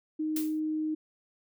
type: tone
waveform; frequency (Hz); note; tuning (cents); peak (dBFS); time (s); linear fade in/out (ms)
sine; 310.5; D#4; -3; -28; 0.19-0.95; 10
type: noise with exponential decay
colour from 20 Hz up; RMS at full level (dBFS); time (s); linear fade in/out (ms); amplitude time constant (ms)
blue; -32; 0.36-0.6; 5; 52
effects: none